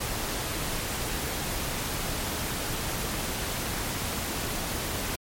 pink noise, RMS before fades -31 dBFS, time 0-5.16 s, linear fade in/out 10 ms, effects MP3 64 kbps

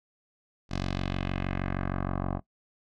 10% pulse tone with low-pass filter sweep, 46.41 Hz, F#1, 6 cents sharp, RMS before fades -31 dBFS, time 0.69-2.41 s, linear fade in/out 50 ms, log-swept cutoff 5300 to 900 Hz, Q 1.7, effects noise-tail reverb RT60 0.1 s tail -18 dB re dry

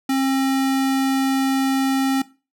square tone, 268 Hz, C4, 42 cents sharp, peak -18 dBFS, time 0.09-2.22 s, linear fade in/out 5 ms, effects noise-tail reverb RT60 0.3 s tail -18 dB re dry

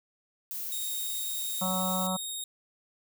violet noise, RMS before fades -36 dBFS, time 0.51-2.07 s, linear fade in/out 0 ms
15% pulse tone, 3727 Hz, A#7, 1 cent flat, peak -27 dBFS, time 0.72-2.44 s, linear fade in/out 2 ms
harmonic tone, 186.3 Hz, F#3, 12 cents sharp, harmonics 1 / 3 / 4 / 5 / 6 / 7, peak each -31 / -36 / -37 / -38 / -39 / -39 dBFS, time 1.61-2.17 s, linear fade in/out 10 ms
effects none

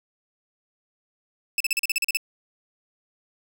sawtooth tone bursts, 2626 Hz, E7, 7 cents flat, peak -17 dBFS, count 10, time 1.58-2.171 s, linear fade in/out 2 ms, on 24 ms, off 39 ms, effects 8-bit

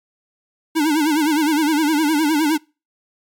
square tone with vibrato, 305.5 Hz, D#4, 32 cents flat, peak -15 dBFS, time 0.75-2.58 s, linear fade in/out 20 ms, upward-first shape sine, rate 9.7 Hz, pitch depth 110 cents each way, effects noise-tail reverb RT60 0.3 s tail -25 dB re dry + MP3 96 kbps

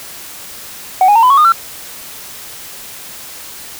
sine tone with pitch steps, 749 / 826.3 / 911.5 / 1005.6 / 1109.3 / 1223.8 / 1350.1 Hz, F#5 / G#5 / A#5 / B5 / C#6 / D#6 / E6, +21 / -9 / -39 / +31 / +1 / -29 / +41 cents, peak -3 dBFS, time 1.01-1.521 s, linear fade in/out 2 ms, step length 73 ms, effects tanh soft clip ceiling -3 dBFS + white hiss -31 dBFS RMS until 3.79 s

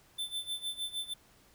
square tone with tremolo, 3535 Hz, A7, 7 cents sharp, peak -33 dBFS, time 0.18-1.14 s, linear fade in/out 10 ms, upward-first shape sine, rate 6.5 Hz, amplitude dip 85%, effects pink hiss -63 dBFS RMS until 1.54 s

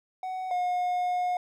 triangle tone pair in turn, 746 / 719.9 Hz, F#5 / F#5, +14 / -48 cents, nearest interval minor second, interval 62 cents, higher first, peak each -29 / -23 dBFS, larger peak second, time 0.23-0.51 / 0.51-1.37 s, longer second, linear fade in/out 2 ms, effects none

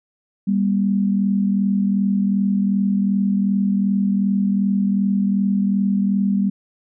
sine tone pair together, 197.25 / 239.9 Hz, G3 / A#3, +11 / +50 cents, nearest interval minor third, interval 339 cents, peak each -16 / -23 dBFS, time 0.47-6.5 s, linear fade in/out 10 ms, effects none

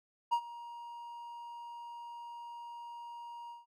triangle tone with ADSR envelope, 945 Hz, A#5, 23 cents sharp, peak -23 dBFS, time 0.31-3.66 s, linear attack 21 ms, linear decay 71 ms, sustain -19 dB, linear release 160 ms, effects none

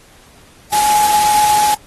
sine tone in noise, 842 Hz, G#5, 24 cents sharp, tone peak -11 dBFS, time 0.72-1.75 s, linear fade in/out 10 ms, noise white, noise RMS -19 dBFS, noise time 0.72-1.75 s, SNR +5 dB, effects pink hiss -46 dBFS RMS until 1.86 s + AAC 32 kbps

